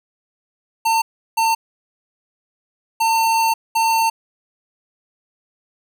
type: tone bursts at uneven times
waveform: square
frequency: 902 Hz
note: A5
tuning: 43 cents sharp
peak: -15 dBFS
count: 4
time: 0.85-1.02 / 1.37-1.55 / 3-3.54 / 3.75-4.1 s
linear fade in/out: 10 ms
effects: none